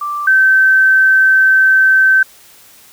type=tone pair in turn; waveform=sine; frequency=1174.7 / 1544.2 Hz; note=D6 / G6; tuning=0 / -26 cents; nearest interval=perfect fourth; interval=474 cents; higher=second; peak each=-17 / -6 dBFS; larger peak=second; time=0.01-0.27 / 0.27-2.23 s; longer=second; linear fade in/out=5 ms; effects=white hiss -43 dBFS RMS until 2.92 s